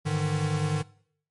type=tone cluster; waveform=square; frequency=102.8 / 150.3 / 160.4 Hz; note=G#2 / D3 / E3; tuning=-17 / +40 / -47 cents; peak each=-33 / -27 / -33 dBFS; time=0.05-0.83 s; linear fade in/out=20 ms; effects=noise-tail reverb RT60 0.6 s tail -21 dB re dry + MP3 48 kbps